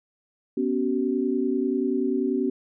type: chord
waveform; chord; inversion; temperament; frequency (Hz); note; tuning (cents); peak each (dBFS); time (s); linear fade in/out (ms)
sine; B suspended second; none; equal with one note detuned; 246.9 / 277.2 / 378.9; B3 / C#4 / F#4; 0 / 0 / +41; -26; 0.57-2.5; 5
effects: none